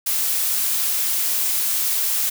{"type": "noise", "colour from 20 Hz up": "blue", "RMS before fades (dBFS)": -21, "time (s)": [0.06, 2.3], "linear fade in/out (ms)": 10, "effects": []}